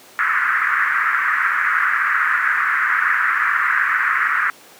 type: band-pass noise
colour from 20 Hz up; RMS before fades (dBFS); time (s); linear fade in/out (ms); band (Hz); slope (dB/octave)
white; -18; 0.19-4.5; 0; 1200 to 1900; 48
effects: pink hiss -44 dBFS RMS until 4.79 s + high-pass 300 Hz 12 dB/octave